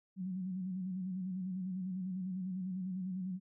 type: tone with vibrato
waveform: sine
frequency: 185.7 Hz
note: F#3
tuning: 7 cents sharp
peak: -36 dBFS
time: 0.16-3.4 s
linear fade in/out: 50 ms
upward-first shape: square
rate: 10 Hz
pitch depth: 45 cents each way
effects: none